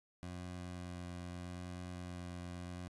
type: tone with vibrato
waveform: 20% pulse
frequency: 89 Hz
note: F2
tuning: 33 cents sharp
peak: -39 dBFS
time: 0.23-2.88 s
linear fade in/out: 0 ms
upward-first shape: sine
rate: 0.8 Hz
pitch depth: 13 cents each way
effects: resampled to 24000 Hz